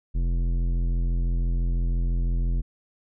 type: tone with tanh clipping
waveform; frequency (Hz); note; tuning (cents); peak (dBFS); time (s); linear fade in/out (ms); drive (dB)
sine; 42.99; F1; -27; -23; 0.14-2.62; 20; 13
effects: none